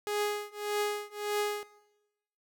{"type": "tone with tremolo", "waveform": "sawtooth", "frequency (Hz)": 415.3, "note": "G#4", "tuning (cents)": 0, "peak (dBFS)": -23, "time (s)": [0.07, 1.63], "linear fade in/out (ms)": 0, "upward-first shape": "triangle", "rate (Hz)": 1.7, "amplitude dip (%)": 100, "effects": ["noise-tail reverb RT60 1.0 s tail -19 dB re dry"]}